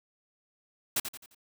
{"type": "noise with echo", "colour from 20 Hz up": "white", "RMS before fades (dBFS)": -28, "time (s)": [0.96, 1], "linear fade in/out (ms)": 5, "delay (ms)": 87, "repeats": 4, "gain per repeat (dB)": -8, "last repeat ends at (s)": 1.348, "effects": []}